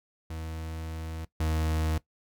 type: tone pair in turn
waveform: 40% pulse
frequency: 80.5 / 78.84 Hz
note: E2 / D#2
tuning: -41 / +23 cents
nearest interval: unison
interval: 36 cents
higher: first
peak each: -34 / -25 dBFS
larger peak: second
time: 0.3-1.25 / 1.4-1.98 s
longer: first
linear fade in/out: 5 ms
effects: noise-tail reverb RT60 0.1 s tail -18 dB re dry